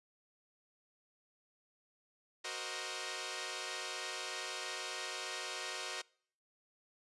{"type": "chord", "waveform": "5% pulse", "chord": "C half-diminished seventh", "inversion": "second", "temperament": "equal with one note detuned", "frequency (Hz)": [370, 467.5, 523.3, 622.3], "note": ["Gb4", "Bb4", "C5", "Eb5"], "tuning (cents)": [0, 5, 0, 0], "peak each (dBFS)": -34, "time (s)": [2.44, 6.02], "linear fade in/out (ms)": 10, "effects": ["noise-tail reverb RT60 0.6 s tail -26 dB re dry", "resampled to 24000 Hz"]}